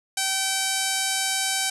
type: tone with low-pass filter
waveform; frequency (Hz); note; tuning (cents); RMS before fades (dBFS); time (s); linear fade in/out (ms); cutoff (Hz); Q
5% pulse; 771; G5; -29; -25; 0.17-1.7; 5; 11000; 1.3
effects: none